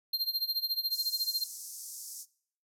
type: tone with tremolo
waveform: square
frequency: 4186 Hz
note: C8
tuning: in tune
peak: -27 dBFS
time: 0.13-1.44 s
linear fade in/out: 5 ms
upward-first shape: sine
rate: 14 Hz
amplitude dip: 85%
type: band-pass noise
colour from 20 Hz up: pink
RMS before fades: -44 dBFS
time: 0.9-2.26 s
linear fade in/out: 50 ms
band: 5300 to 14000 Hz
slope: 48 dB/octave
effects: noise-tail reverb RT60 0.6 s tail -22 dB re dry

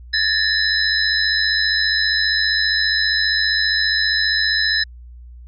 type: tone cluster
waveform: sine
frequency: 1716 / 1811 / 3993 / 5160 Hz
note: A6 / A6 / B7 / E8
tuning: -44 / +49 / +18 / -38 cents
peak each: -21 dBFS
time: 0.13-4.84 s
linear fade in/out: 10 ms
effects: added 60 Hz sine -36 dBFS peak until 5.47 s

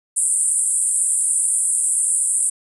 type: band-pass noise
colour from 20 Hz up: pink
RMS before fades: -19 dBFS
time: 0.16-2.5 s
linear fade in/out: 10 ms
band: 8200 to 9800 Hz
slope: 96 dB/octave
effects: none

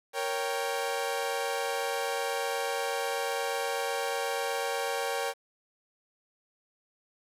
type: chord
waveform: sawtooth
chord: G diminished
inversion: first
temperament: equal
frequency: 466.2 / 554.4 / 784 Hz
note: Bb4 / Db5 / G5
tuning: 0 / 0 / 0 cents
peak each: -30 dBFS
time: 0.13-5.34 s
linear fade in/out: 50 ms
effects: resampled to 32000 Hz + 9-bit

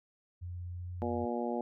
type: tone with pitch glide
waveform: sine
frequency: 88.4 to 89.32 Hz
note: F2 to F2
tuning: +22 to +39 cents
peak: -38 dBFS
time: 0.41-1.26 s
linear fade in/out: 20 ms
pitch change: +17 cents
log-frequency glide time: 0.75-0.92 s
type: harmonic tone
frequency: 119.5 Hz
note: A#2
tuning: 43 cents sharp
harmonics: 2 / 3 / 4 / 5 / 6 / 7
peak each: -36 / -38 / -39 / -40 / -41 / -41 dBFS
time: 1.02-1.61 s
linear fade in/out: 0 ms
effects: none

